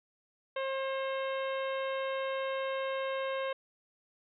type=harmonic tone with a mistuned harmonic; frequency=535 Hz; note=C5; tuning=38 cents sharp; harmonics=1 / 2 / 3 / 4 / 5 / 6 / 7; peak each=-33 / -39 / -43 / -45 / -47 / -49 / -50 dBFS; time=0.56-3.53 s; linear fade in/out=5 ms; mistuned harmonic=6; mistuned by=-47 cents; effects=none